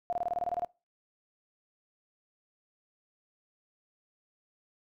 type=tone bursts; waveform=sine; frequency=702 Hz; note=F5; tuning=9 cents sharp; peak=-28 dBFS; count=11; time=0.1-0.647 s; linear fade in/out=0 ms; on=27 ms; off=25 ms; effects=noise-tail reverb RT60 0.3 s tail -24 dB re dry